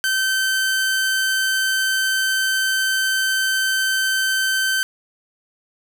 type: tone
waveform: sawtooth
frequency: 1544 Hz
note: G6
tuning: 27 cents flat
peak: -14 dBFS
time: 0.04-4.83 s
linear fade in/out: 0 ms
effects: none